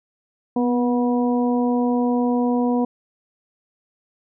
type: harmonic tone with a mistuned harmonic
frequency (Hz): 243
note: B3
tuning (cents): -28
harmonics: 1 / 2 / 3 / 4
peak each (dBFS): -18 / -24 / -28 / -30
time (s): 0.56-2.85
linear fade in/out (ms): 5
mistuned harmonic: 1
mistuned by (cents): +21
effects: none